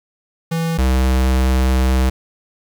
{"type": "tone pair in turn", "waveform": "square", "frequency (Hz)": [164.81, 64.62], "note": ["E3", "C2"], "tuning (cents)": [0, -21], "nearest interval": "octave + major third", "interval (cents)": 1621, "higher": "first", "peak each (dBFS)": [-18, -13], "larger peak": "second", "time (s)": [[0.51, 0.78], [0.78, 2.1]], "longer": "second", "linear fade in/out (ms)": 10, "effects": ["8-bit"]}